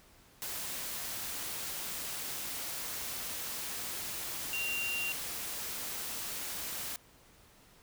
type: tone in noise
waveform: sine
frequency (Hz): 2769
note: F7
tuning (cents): -15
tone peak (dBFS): -33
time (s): 4.53-5.12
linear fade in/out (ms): 0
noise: white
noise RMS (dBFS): -39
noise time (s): 0.42-6.96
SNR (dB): +3
effects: pink hiss -61 dBFS RMS until 7.82 s

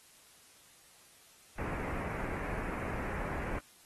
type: low-pass noise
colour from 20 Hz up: pink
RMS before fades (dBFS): -38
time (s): 1.58-3.59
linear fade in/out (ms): 5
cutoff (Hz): 2400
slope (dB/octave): 48
effects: white hiss -60 dBFS RMS until 3.85 s + AAC 32 kbps

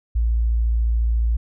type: tone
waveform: sine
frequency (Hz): 57.1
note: A#1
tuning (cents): -35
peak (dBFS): -16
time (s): 0.15-1.37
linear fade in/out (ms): 10
effects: none

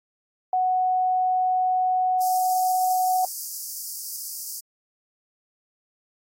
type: tone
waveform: sine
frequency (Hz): 740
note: F#5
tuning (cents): 0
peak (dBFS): -19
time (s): 0.53-3.25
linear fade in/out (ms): 2
type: high-pass noise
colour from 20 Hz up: white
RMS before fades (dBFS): -33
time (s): 2.2-4.61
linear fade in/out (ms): 20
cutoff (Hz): 4700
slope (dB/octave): 96
effects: AAC 48 kbps

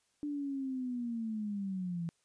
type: linear sweep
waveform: sine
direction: down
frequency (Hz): 296.2 to 164.81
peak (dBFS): -34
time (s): 0.23-2.09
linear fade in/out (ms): 0
effects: white hiss -75 dBFS RMS until 2.24 s + resampled to 22050 Hz

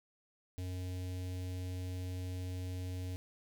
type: tone with notch filter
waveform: square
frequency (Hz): 91.3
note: F#2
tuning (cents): -23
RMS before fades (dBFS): -40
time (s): 0.58-3.16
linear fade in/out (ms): 0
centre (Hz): 1200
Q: 0.59
effects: none

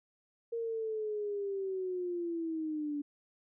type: linear sweep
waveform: sine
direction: down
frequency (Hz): 466.2 to 287.2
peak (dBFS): -33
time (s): 0.52-3.02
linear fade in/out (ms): 10
effects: none

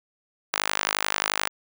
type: tone with high-pass filter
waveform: sawtooth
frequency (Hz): 51.4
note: G#1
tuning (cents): -17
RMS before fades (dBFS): -27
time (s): 0.53-1.49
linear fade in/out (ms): 10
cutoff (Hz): 1200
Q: 0.88
effects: none

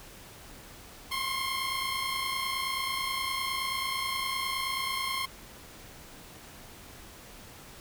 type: tone pair together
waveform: 15% pulse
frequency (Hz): 1050.5 / 1080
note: C6 / C#6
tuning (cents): +7 / -45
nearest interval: unison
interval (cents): 48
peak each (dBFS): -26 / -27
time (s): 1.11-5.26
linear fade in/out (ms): 10
effects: pink hiss -49 dBFS RMS until 7.8 s

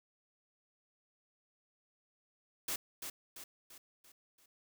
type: noise with echo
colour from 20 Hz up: white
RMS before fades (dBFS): -37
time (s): 2.68-2.76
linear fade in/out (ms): 5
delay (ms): 340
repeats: 5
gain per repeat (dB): -6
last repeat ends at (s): 4.46
effects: none

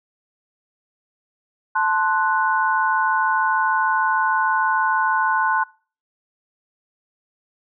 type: chord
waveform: sine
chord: F# diminished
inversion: first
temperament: equal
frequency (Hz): 880 / 1046.5 / 1480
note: A5 / C6 / F#6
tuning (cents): 0 / 0 / 0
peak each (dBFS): -21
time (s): 1.75-5.64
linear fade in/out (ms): 10
effects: noise-tail reverb RT60 0.4 s tail -24 dB re dry

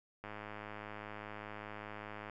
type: click train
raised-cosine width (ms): 0.5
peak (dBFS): -30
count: 217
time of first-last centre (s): 0.24-2.297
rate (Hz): 105
effects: none

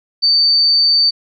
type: tone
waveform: sine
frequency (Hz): 4578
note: D8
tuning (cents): -45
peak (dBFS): -9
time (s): 0.22-1.11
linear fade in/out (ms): 20
effects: none

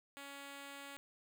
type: tone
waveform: 5% pulse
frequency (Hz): 280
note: C#4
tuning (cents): +18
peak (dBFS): -37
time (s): 0.17-0.97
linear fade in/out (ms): 0
effects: none

